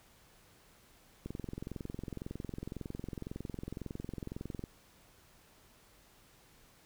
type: click train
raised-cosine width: 3 ms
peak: -27 dBFS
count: 75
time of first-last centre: 1.26-4.639 s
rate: 21.9 Hz
effects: pink hiss -63 dBFS RMS until 6.85 s